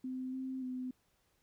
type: tone with pitch steps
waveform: sine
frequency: 257.6 / 261.6 / 254.4 Hz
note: C4 / C4 / C4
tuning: -27 / 0 / -48 cents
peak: -37 dBFS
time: 0.04-0.91 s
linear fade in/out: 5 ms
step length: 290 ms
effects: pink hiss -75 dBFS RMS until 1.42 s